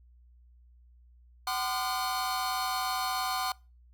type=tone cluster; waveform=45% pulse; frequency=756 / 1027 / 1207 / 1432 / 4303 Hz; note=F#5 / C6 / D6 / F6 / C8; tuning=+37 / -33 / +47 / +43 / +48 cents; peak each=-34 / -35 / -36 / -40 / -38 dBFS; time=1.47-3.52 s; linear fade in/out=2 ms; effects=noise-tail reverb RT60 0.3 s tail -24 dB re dry + added 60 Hz sine -55 dBFS peak until 3.93 s